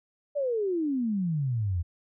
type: exponential sweep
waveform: sine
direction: down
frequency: 596 to 81.4 Hz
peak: -25 dBFS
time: 0.35-1.83 s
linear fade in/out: 20 ms
effects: none